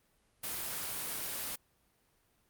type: noise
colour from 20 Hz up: white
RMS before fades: -38 dBFS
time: 0.43-1.56 s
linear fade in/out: 10 ms
effects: pink hiss -72 dBFS RMS until 2.49 s + Opus 32 kbps